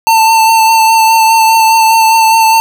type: tone with vibrato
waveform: square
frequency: 894 Hz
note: A5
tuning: 27 cents sharp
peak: -5 dBFS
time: 0.07-2.6 s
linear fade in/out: 0 ms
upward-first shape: sine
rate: 4.9 Hz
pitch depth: 19 cents each way
effects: none